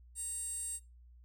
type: tone with high-pass filter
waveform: 15% pulse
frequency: 932.3 Hz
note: A#5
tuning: in tune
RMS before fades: -40 dBFS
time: 0.15-0.8 s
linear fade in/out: 50 ms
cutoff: 8100 Hz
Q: 7.6
effects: noise-tail reverb RT60 0.2 s tail -17 dB re dry + added 60 Hz sine -55 dBFS peak until 1.24 s